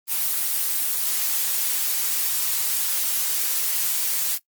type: noise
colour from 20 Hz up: blue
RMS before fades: -23 dBFS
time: 0.07-4.39 s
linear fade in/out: 50 ms
effects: noise-tail reverb RT60 0.1 s tail -19 dB re dry + Opus 24 kbps